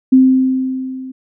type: tone with level ramp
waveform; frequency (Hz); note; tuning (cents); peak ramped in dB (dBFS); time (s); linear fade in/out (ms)
sine; 260.5; C4; -7; -3 to -26; 0.12-1.12; 10
effects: none